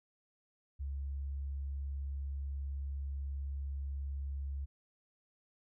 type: tone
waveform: sine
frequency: 69.3 Hz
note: C#2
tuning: in tune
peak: -36 dBFS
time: 0.79-4.66 s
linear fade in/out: 20 ms
effects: none